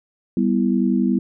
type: chord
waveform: sine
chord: E minor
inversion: first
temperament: equal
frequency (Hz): 196 / 246.9 / 329.6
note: G3 / B3 / E4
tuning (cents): 0 / 0 / 0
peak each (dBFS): -19 / -19 / -23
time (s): 0.37-1.19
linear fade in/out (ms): 2
effects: none